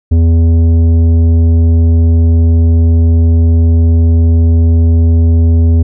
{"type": "tone with tanh clipping", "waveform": "triangle", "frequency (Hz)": 82.7, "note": "E2", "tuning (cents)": 6, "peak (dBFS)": -6, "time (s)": [0.11, 5.83], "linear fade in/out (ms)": 10, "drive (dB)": 14, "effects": []}